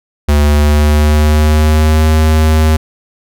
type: tone with pitch glide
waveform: square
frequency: 73.42 to 78.24 Hz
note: D2 to D#2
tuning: 0 to +10 cents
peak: -7 dBFS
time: 0.28-2.77 s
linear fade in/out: 10 ms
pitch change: +110 cents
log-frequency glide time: 0.4-2.08 s
effects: none